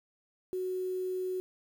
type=tone with quantisation; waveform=sine; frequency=370 Hz; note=F#4; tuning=in tune; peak=-31 dBFS; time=0.53-1.4 s; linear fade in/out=0 ms; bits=9; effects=none